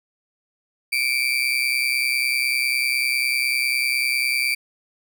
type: tone with amplitude modulation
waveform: 35% pulse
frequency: 2338 Hz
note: D7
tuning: 8 cents flat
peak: -14 dBFS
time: 0.92-4.55 s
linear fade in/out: 10 ms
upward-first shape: sine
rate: 130 Hz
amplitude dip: 75%
effects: none